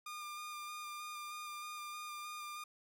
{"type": "tone with vibrato", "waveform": "sawtooth", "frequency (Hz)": 1207, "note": "D6", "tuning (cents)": 47, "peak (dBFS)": -40, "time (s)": [0.06, 2.64], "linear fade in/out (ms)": 5, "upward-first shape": "square", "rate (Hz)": 3.2, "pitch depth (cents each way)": 13, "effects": []}